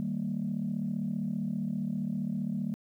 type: chord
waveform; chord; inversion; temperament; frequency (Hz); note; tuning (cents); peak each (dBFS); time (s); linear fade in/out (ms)
sine; Eb major; none; equal with one note detuned; 155.56 / 196 / 231.2; Eb3 / G3 / Bb3; 0 / 0 / -14; -36 / -32 / -33; 0-2.74; 0
effects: tanh soft clip ceiling -23 dBFS + 11-bit